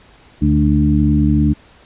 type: harmonic tone with a mistuned harmonic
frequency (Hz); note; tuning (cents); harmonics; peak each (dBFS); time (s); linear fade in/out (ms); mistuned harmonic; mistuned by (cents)
74.1; D2; +16; 1 / 2 / 3 / 4; -16 / -16 / -16 / -16; 0.41-1.54; 20; 3; -27
effects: pink hiss -47 dBFS RMS until 1.85 s + resampled to 8000 Hz